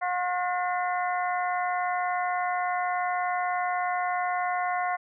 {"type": "harmonic tone with a mistuned harmonic", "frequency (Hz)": 359.3, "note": "F4", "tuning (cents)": 49, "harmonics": [2, 3, 4, 5, 6], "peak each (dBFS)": [-27, -32, -35, -38, -36], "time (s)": [0.01, 4.97], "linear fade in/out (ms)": 20, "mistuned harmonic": 6, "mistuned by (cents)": -100, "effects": []}